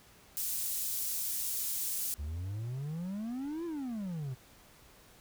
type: high-pass noise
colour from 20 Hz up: pink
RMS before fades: -35 dBFS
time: 0.37-2.14 s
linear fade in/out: 0 ms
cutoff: 9000 Hz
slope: 12 dB/octave
type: exponential two-way sweep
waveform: triangle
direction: up then down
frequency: 69.5 to 348.4 to 123.3 Hz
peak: -33 dBFS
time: 2.18-4.35 s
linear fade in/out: 20 ms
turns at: 3.65 s
effects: pink hiss -59 dBFS RMS until 5.2 s